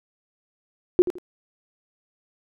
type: tone with echo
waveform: sine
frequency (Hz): 358.1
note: F4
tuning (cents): +43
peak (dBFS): -10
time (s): 0.99-1.02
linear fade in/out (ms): 0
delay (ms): 82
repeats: 2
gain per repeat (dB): -12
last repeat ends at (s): 1.184
effects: none